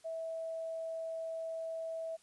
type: tone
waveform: sine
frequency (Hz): 652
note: E5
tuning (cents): -19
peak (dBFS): -37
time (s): 0.04-2.17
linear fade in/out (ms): 20
effects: white hiss -66 dBFS RMS until 2.22 s + resampled to 24000 Hz